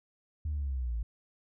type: linear sweep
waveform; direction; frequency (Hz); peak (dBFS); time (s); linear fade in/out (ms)
sine; down; 78 to 53.9; -29; 0.45-1.03; 5
effects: tanh soft clip ceiling -27 dBFS